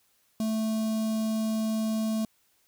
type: tone with notch filter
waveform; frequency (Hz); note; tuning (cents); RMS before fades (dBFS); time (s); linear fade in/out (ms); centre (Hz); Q
square; 219.8; A3; -2; -28; 0.4-2.25; 2; 1800; 0.5
effects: white hiss -68 dBFS RMS until 2.67 s